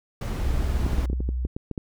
brown noise, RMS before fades -27 dBFS, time 0.21-1.06 s, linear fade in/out 5 ms
sine tone with pitch glide, 63.9 to 62.12 Hz, C2 to B1, -40 to +11 cents, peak -24 dBFS, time 0.43-1.47 s, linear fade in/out 10 ms, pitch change -49 cents, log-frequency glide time 0.74-0.99 s
clicks, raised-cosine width 3 ms, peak -17 dBFS, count 11, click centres 0.864 / 0.932 / 0.984 / 1.1 / 1.131 / 1.205 / 1.29 / 1.451 / 1.565 / 1.713 / 1.778 s
effects none

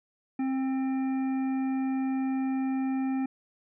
harmonic tone with a mistuned harmonic, 264.8 Hz, C4, 21 cents sharp, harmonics 1 / 3 / 5 / 7 / 9, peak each -26 / -39 / -50 / -50 / -49 dBFS, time 0.39-3.26 s, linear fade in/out 5 ms, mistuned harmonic 7, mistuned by -32 cents, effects none

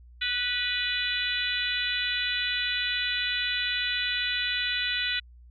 harmonic tone with a mistuned harmonic, 493.9 Hz, B4, in tune, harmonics 3 / 4 / 5 / 6 / 7 / 8, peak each -33 / -33 / -33 / -33 / -33 / -33 dBFS, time 0.21-5.2 s, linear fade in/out 10 ms, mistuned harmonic 4, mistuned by -22 cents, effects added 60 Hz sine -48 dBFS peak until 5.5 s

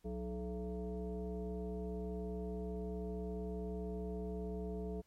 sine tone with frequency modulation, 183.6 Hz, F#3, 13 cents flat, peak -38 dBFS, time 0.04-5.02 s, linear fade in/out 20 ms, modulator 246 Hz, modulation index 1.4, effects pink hiss -75 dBFS RMS until 5.06 s + MP3 64 kbps

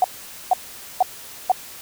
sine tone bursts, 740 Hz, F#5, in tune, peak -11 dBFS, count 4, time 0.02-1.518 s, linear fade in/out 2 ms, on 22 ms, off 470 ms, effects white hiss -39 dBFS RMS until 1.81 s

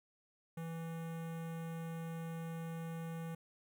square tone with notch filter, 164.81 Hz, E3, in tune, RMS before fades -43 dBFS, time 0.57-3.35 s, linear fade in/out 5 ms, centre 4700 Hz, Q 0.73, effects none

